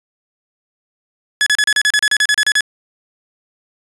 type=tone bursts; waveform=sawtooth; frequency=1700 Hz; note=G#6; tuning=40 cents sharp; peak=-7 dBFS; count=14; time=1.41-2.607 s; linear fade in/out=0 ms; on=53 ms; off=35 ms; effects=resampled to 22050 Hz